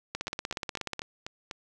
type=two click trains; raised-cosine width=0.2 ms; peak=-19 / -15 dBFS; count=6 / 15; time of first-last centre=0.28-1.512 / 0.15-0.993 s; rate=4.06 / 16.6 Hz; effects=none